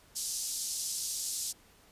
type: band-pass noise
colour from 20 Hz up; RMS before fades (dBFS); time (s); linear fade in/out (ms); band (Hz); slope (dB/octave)
pink; -36; 0.15-1.53; 20; 5000 to 11000; 24
effects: pink hiss -61 dBFS RMS until 1.91 s + resampled to 32000 Hz